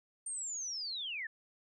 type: linear sweep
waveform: sine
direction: down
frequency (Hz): 8850 to 1699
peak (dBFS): -37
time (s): 0.26-1.27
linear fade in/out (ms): 5
effects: none